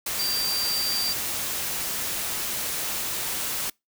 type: tone in noise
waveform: sine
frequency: 4701 Hz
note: D8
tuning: 1 cent sharp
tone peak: -25 dBFS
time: 0.19-1.13 s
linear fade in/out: 5 ms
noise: white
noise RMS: -29 dBFS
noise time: 0.06-3.7 s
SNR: +1 dB
effects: noise-tail reverb RT60 0.2 s tail -26 dB re dry